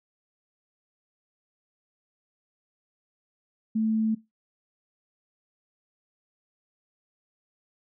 sine tone, 220 Hz, A3, in tune, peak -22 dBFS, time 3.75-4.15 s, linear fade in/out 10 ms, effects noise-tail reverb RT60 0.2 s tail -19 dB re dry

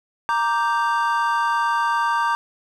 triangle chord, G minor, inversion first, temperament equal, 932.3 / 1174.7 / 1568 Hz, Bb5 / D6 / G6, 0 / 0 / 0 cents, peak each -19 / -21 / -23 dBFS, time 0.29-2.35 s, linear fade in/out 0 ms, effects none

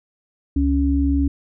sine tone pair together, 69.67 / 278.7 Hz, C#2 / C#4, +9 / +9 cents, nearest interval 2 octaves, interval 2400 cents, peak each -18 dBFS, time 0.56-1.28 s, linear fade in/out 5 ms, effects none

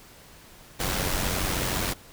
pink noise with amplitude modulation, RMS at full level -25 dBFS, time 0.79-1.94 s, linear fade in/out 20 ms, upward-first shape sine, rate 92.9 Hz, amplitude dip 50%, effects pink hiss -50 dBFS RMS until 2.12 s

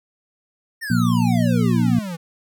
square exponential sweep, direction down, 1864.7 to 160 Hz, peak -27 dBFS, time 0.81-2.17 s, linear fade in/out 20 ms
harmonic tone, 59 Hz, A#1, 22 cents sharp, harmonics 2 / 3 / 4, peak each -20 / -19 / -19 dBFS, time 0.9-1.99 s, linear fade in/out 5 ms
effects none

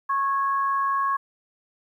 sine tone pair together, 1098.8 / 1661.2 Hz, C#6 / G#6, -16 / 0 cents, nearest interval perfect fifth, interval 716 cents, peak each -21 / -32 dBFS, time 0.09-1.17 s, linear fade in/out 10 ms, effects 10-bit

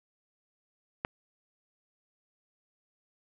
click, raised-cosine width 0.5 ms, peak -15 dBFS, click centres 1.049 s, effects none

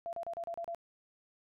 sine tone bursts, 679 Hz, F5, 49 cents flat, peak -36 dBFS, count 7, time 0.06-0.747 s, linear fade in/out 0 ms, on 69 ms, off 34 ms, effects none

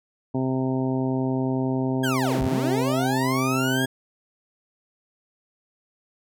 harmonic tone, 130.81 Hz, C3, in tune, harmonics 1 / 2 / 3 / 4 / 5 / 6 / 7, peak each -27 / -24 / -30 / -37 / -34 / -39 / -37 dBFS, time 0.34-3.86 s, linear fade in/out 10 ms
30% pulse linear two-way sweep, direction down then up, 1661.2 to 41.18 to 1661.2 Hz, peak -23 dBFS, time 2.03-3.86 s, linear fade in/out 10 ms, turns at 2.42 s
effects none

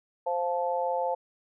harmonic tone, 174.61 Hz, F3, in tune, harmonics 3 / 4 / 5, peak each -29 / -32 / -30 dBFS, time 0.26-1.15 s, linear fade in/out 10 ms, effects none

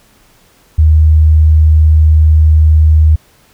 sine tone, 77.8 Hz, D#2, in tune, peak -3 dBFS, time 0.78-3.16 s, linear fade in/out 10 ms, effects pink hiss -48 dBFS RMS until 3.53 s

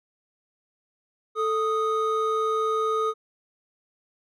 triangle tone pair together, 440 / 1244.5 Hz, A4 / D#6, 0 / 0 cents, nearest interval octave + tritone, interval 1800 cents, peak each -23 dBFS, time 1.35-3.14 s, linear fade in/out 50 ms, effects none

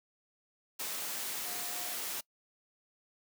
sine tone in noise, 714 Hz, F5, 38 cents sharp, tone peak -49 dBFS, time 1.45-1.94 s, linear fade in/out 10 ms, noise white, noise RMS -38 dBFS, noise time 0.79-2.21 s, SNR -14 dB, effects noise-tail reverb RT60 0.1 s tail -24 dB re dry + high-pass 200 Hz 12 dB/octave

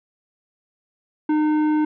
sine tone with tanh clipping, 305.2 Hz, D#4, 33 cents flat, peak -18 dBFS, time 1.29-1.85 s, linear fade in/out 5 ms, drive 11 dB, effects none

